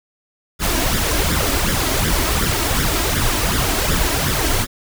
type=noise with flanger; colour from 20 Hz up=pink; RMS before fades=-18 dBFS; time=0.59-4.67 s; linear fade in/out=50 ms; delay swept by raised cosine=0.56 to 3.16 ms; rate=2.7 Hz; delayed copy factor=+0.65; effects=none